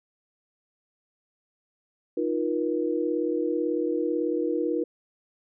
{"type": "chord", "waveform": "sine", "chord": "Eb suspended second", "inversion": "none", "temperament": "equal with one note detuned", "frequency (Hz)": [311.1, 349.2, 477.9], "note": ["Eb4", "F4", "Bb4"], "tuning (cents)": [0, 0, 43], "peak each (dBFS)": -28, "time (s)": [2.17, 4.84], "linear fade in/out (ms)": 5, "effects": []}